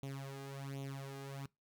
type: tone with flanger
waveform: sawtooth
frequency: 137.2 Hz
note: C#3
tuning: 17 cents flat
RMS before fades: -45 dBFS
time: 0.03-1.46 s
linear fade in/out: 0 ms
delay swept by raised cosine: 0.3 to 2.5 ms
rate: 1.3 Hz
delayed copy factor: +0.8
effects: noise-tail reverb RT60 0.2 s tail -23 dB re dry